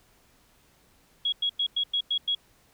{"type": "tone bursts", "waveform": "sine", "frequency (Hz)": 3322, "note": "G#7", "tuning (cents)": 0, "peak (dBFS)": -23, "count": 7, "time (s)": [1.25, 2.35], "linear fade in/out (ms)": 5, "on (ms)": 74, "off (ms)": 97, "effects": ["pink hiss -62 dBFS RMS until 2.73 s"]}